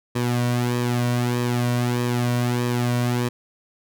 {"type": "tone with flanger", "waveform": "sawtooth", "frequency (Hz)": 121.7, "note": "B2", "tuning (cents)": -25, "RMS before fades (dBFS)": -22, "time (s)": [0.15, 3.29], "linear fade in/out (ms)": 10, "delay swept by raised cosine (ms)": [1.4, 2.4], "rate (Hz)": 1.6, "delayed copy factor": -0.65, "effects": []}